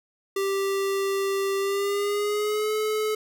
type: tone with pitch glide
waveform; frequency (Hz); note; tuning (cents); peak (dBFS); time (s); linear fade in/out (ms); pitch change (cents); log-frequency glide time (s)
square; 392 to 430; G4 to A4; 0 to -40; -24; 0.36-3.15; 5; +160; 1.58-2.73
effects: none